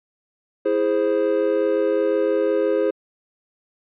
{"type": "chord", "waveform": "triangle", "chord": "E augmented", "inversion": "none", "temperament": "equal", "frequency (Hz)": [329.6, 415.3, 523.3], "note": ["E4", "G#4", "B#4"], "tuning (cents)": [0, 0, 0], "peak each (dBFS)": [-22, -19, -19], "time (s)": [0.65, 2.91], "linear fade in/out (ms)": 10, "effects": ["resampled to 8000 Hz"]}